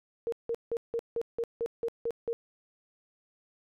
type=tone bursts; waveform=sine; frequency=465 Hz; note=A#4; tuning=4 cents flat; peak=-28 dBFS; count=10; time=0.27-2.33 s; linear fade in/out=0 ms; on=53 ms; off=170 ms; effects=none